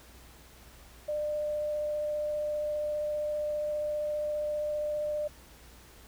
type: tone with vibrato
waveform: sine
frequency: 599 Hz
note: D5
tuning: 34 cents sharp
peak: -29 dBFS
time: 1.08-5.28 s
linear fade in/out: 10 ms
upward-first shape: triangle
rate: 15 Hz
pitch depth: 8 cents each way
effects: added 60 Hz sine -55 dBFS peak until 6.07 s + pink hiss -55 dBFS RMS until 6.07 s